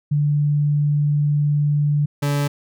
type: tone pair in turn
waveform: sine / 40% pulse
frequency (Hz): 146.83 / 143.81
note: D3 / D3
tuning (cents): 0 / -36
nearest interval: unison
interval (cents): 36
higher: first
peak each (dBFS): -15 / -17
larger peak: first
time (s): 0.11-2.06 / 2.22-2.48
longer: first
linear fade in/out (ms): 10
effects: none

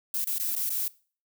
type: noise with dropouts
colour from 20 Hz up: violet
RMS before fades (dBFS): -29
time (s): 0.14-0.88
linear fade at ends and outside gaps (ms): 2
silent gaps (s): 0.244-0.271 / 0.383-0.398 / 0.553-0.563 / 0.694-0.703
effects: noise-tail reverb RT60 0.4 s tail -21 dB re dry

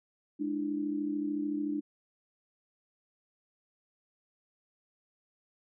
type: tone cluster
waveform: sine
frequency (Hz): 207.4 / 296.5 / 330.1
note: G#3 / D4 / E4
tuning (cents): -2 / +17 / +2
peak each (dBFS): -40 / -31 / -39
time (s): 0.39-1.81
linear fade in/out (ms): 20
effects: none

